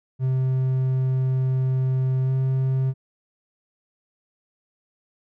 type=tone with pitch glide; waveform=triangle; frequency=130.4 to 131.92 Hz; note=C3 to C3; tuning=-5 to +15 cents; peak=-17 dBFS; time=0.19-2.94 s; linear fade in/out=50 ms; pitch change=+20 cents; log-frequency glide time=2.24-2.31 s; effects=none